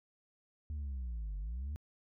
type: linear two-way sweep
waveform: sine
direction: down then up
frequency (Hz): 77.2 to 46.9 to 77.2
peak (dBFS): -34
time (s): 0.7-1.76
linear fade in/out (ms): 0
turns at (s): 1.38
effects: tanh soft clip ceiling -36 dBFS